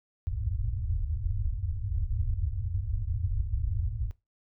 white low-pass noise, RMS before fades -30 dBFS, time 0.27-4.11 s, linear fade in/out 0 ms, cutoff 110 Hz, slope 96 dB/octave, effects noise-tail reverb RT60 0.2 s tail -19 dB re dry

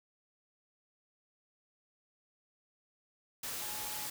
sine tone in noise, 847 Hz, G#5, 34 cents sharp, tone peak -49 dBFS, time 3.61-4.07 s, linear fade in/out 5 ms, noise white, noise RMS -40 dBFS, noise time 3.43-4.1 s, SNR -12 dB, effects none

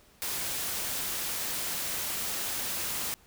white noise, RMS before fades -33 dBFS, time 0.22-3.14 s, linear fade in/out 0 ms, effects pink hiss -60 dBFS RMS until 3.26 s

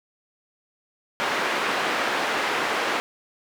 white band-pass noise, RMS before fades -25 dBFS, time 1.2-3 s, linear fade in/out 0 ms, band 310 to 1900 Hz, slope 12 dB/octave, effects none

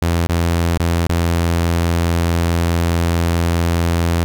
sawtooth tone with dropouts, 84.7 Hz, E2, 48 cents sharp, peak -10 dBFS, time 0.02-4.24 s, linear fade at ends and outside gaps 0 ms, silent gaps 0.27-0.29 / 0.776-0.798 / 1.069-1.094 s, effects none

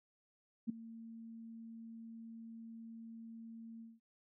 sine tone with ADSR envelope, 227.3 Hz, A#3, 43 cents flat, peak -31 dBFS, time 0.67-4 s, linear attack 26 ms, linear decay 7 ms, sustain -17 dB, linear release 190 ms, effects none

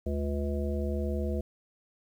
harmonic tone with a mistuned harmonic, 70.9 Hz, C#2, 40 cents sharp, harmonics 1 / 3 / 5 / 7 / 9, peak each -30 / -35 / -37 / -38 / -40 dBFS, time 0.06-1.41 s, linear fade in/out 5 ms, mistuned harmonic 1, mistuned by +88 cents, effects 10-bit

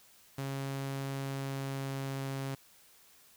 sawtooth tone with pitch glide, 136.7 to 135.76 Hz, C#3 to C#3, -24 to -36 cents, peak -31 dBFS, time 0.38-2.55 s, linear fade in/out 5 ms, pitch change -12 cents, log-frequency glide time 1.08-2.35 s, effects white hiss -61 dBFS RMS until 3.36 s

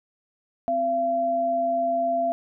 sine tone pair together, 259.2 / 680.9 Hz, C4 / F5, -16 / -44 cents, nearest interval octave + perfect fourth, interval 1672 cents, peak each -32 / -21 dBFS, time 0.68-2.32 s, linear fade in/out 0 ms, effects none

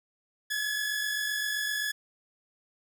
sawtooth tone pair together, 1661.2 / 1708.9 Hz, G#6 / G#6, 0 / +49 cents, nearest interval unison, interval 49 cents, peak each -33 / -26 dBFS, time 0.5-1.92 s, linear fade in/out 10 ms, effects none

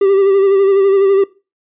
triangle tone with vibrato, 392 Hz, G4, in tune, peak -6 dBFS, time 0.01-1.24 s, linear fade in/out 5 ms, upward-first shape sine, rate 12 Hz, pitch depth 38 cents each way, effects noise-tail reverb RT60 0.3 s tail -20 dB re dry + resampled to 8000 Hz

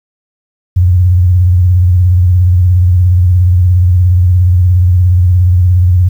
sine tone with vibrato, 89.8 Hz, F2, 49 cents sharp, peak -4 dBFS, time 0.76-6.09 s, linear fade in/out 10 ms, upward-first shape triangle, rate 17 Hz, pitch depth 97 cents each way, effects 7-bit

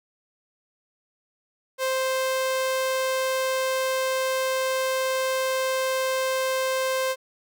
sawtooth tone, 523.3 Hz, C5, in tune, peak -19 dBFS, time 1.78-7.16 s, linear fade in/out 50 ms, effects none

